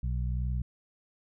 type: harmonic tone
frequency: 61.7 Hz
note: B1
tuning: 1 cent flat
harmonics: 1 / 2 / 3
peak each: -29 / -34 / -42 dBFS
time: 0.03-0.62 s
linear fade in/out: 5 ms
effects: none